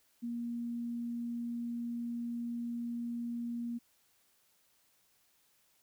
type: tone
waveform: sine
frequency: 236.5 Hz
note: A#3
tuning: 25 cents sharp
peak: -35 dBFS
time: 0.22-3.79 s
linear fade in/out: 20 ms
effects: white hiss -71 dBFS RMS until 5.82 s